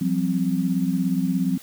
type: chord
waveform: sine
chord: F suspended second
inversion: none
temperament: equal with one note detuned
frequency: 174.61 / 191.63 / 261.6 Hz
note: F3 / G3 / C4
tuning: 0 / -39 / 0 cents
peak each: -24 dBFS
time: 0.01-1.58 s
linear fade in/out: 5 ms
effects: white hiss -46 dBFS RMS until 1.62 s